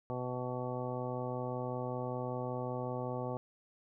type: harmonic tone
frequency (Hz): 125.2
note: B2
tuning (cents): +24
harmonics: 1 / 2 / 3 / 4 / 5 / 6 / 7 / 9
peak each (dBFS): -40 / -43 / -44 / -41 / -44 / -47 / -45 / -48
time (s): 0.1-3.37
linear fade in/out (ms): 0
effects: none